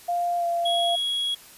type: tone with pitch glide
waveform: sine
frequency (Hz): 698.5 to 686.9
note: F5 to F5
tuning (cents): 0 to -29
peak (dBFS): -22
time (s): 0.08-0.96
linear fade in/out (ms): 10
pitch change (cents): -29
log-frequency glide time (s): 0.37-0.45
type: tone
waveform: triangle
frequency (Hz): 3322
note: G#7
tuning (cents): 0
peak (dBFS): -22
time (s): 0.65-1.35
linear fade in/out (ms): 10
effects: white hiss -48 dBFS RMS until 1.57 s + resampled to 32000 Hz